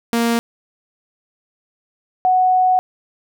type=tone pair in turn; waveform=sawtooth / sine; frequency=233.1 / 740 Hz; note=A#3 / F#5; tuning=0 / 0 cents; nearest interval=octave + minor sixth; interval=2000 cents; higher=second; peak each=-11 dBFS; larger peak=neither; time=0.13-0.39 / 2.25-2.79 s; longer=second; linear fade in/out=0 ms; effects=none